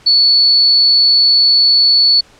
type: tone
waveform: sine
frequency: 4435 Hz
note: C#8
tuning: in tune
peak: -6 dBFS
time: 0.06-2.21 s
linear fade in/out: 10 ms
effects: pink hiss -45 dBFS RMS until 2.39 s + low-pass 7000 Hz 12 dB/octave